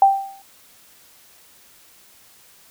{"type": "tone with exponential decay", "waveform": "sine", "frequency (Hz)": 784, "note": "G5", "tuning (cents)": 0, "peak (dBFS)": -6, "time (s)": [0.02, 0.42], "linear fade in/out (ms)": 2, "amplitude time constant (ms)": 85, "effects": ["white hiss -51 dBFS RMS until 2.7 s"]}